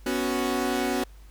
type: chord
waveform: sawtooth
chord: B suspended second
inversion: none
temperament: equal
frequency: 246.9 / 277.2 / 370 Hz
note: B3 / C#4 / F#4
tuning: 0 / 0 / 0 cents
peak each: -25 dBFS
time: 0.06-1.04 s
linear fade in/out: 5 ms
effects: added 50 Hz sine -45 dBFS peak until 1.3 s + pink hiss -59 dBFS RMS until 1.3 s